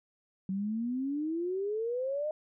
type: exponential sweep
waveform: sine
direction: up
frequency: 187 to 622.3 Hz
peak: -30 dBFS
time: 0.49-2.31 s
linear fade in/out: 2 ms
effects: none